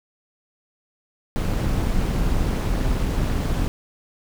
brown noise with amplitude modulation, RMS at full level -19 dBFS, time 1.36-3.68 s, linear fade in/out 0 ms, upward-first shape sine, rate 212 Hz, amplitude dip 55%, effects none

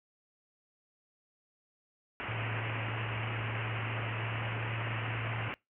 white low-pass noise, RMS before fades -39 dBFS, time 2.2-5.54 s, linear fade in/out 0 ms, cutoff 2900 Hz, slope 96 dB/octave
sine tone with pitch glide, 112.1 to 113.08 Hz, A2 to A2, +33 to +48 cents, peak -35 dBFS, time 2.28-5.49 s, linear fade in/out 10 ms, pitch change +15 cents, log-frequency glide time 3.92-4.59 s
effects noise-tail reverb RT60 0.2 s tail -23 dB re dry + high-pass 60 Hz 12 dB/octave

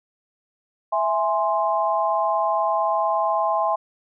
sine chord, E augmented, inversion none, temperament equal, 659.3 / 830.6 / 1046.5 Hz, E5 / G#5 / B#5, 0 / 0 / 0 cents, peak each -23 dBFS, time 0.92-3.76 s, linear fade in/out 10 ms, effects none

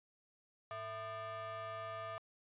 square ring-modulated tone, 277.2 Hz, C#4, in tune, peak -40 dBFS, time 0.71-2.18 s, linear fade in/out 0 ms, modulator 937 Hz, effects resampled to 8000 Hz

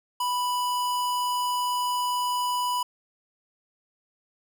square tone, 987.8 Hz, B5, in tune, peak -25 dBFS, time 0.2-2.83 s, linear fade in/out 5 ms, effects none

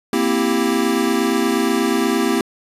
square chord, C dominant seventh, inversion third, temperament equal, 233.1 / 261.6 / 329.6 / 392 Hz, Bb3 / C4 / E4 / G4, 0 / 0 / 0 / 0 cents, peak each -22 dBFS, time 0.13-2.41 s, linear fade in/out 2 ms, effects resampled to 32000 Hz

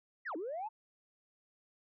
sine linear two-way sweep, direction down then up, 2048 to 291.8 to 905 Hz, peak -36 dBFS, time 0.25-0.69 s, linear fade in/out 20 ms, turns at 0.36 s, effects tanh soft clip ceiling -33 dBFS

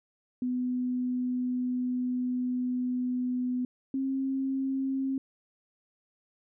sine tone pair in turn, 250 / 267.7 Hz, B3 / C4, +21 / +40 cents, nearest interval minor second, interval 119 cents, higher second, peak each -27 dBFS, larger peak neither, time 0.42-3.65 / 3.94-5.18 s, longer first, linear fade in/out 2 ms, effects none

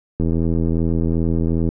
click train, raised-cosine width 3 ms, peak -8 dBFS, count 124, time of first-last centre 0.2-1.689 s, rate 82.6 Hz, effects none

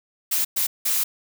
blue noise bursts at uneven times, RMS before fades -22 dBFS, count 3, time 0.31-0.45 / 0.56-0.67 / 0.85-1.04 s, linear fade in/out 10 ms, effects none

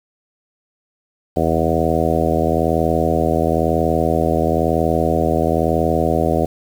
harmonic tone with a mistuned harmonic, 81 Hz, E2, 30 cents flat, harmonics 1 / 2 / 3 / 4 / 5 / 6 / 7 / 8 / 9, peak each -23 / -23 / -23 / -23 / -23 / -23 / -23 / -23 / -23 dBFS, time 1.36-6.46 s, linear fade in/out 10 ms, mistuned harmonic 1, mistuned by -31 cents, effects 7-bit

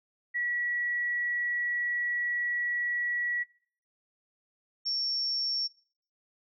sine tone pair in turn, 1933 / 5467 Hz, B6 / F8, -38 / -38 cents, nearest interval octave + tritone, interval 1800 cents, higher second, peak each -28 dBFS, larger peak neither, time 0.34-3.44 / 4.85-5.68 s, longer first, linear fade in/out 20 ms, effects noise-tail reverb RT60 0.5 s tail -20 dB re dry

